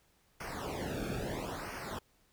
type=noise with flanger; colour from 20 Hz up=brown; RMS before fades=-39 dBFS; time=0.4-1.99 s; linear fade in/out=5 ms; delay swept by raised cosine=0.26 to 1.02 ms; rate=0.75 Hz; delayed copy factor=-0.95; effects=pink hiss -70 dBFS RMS until 2.32 s